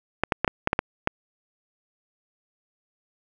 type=clicks; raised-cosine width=0.5 ms; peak=-5 dBFS; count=8; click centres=0.236 / 0.322 / 0.446 / 0.478 / 0.674 / 0.731 / 0.791 / 1.074 s; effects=none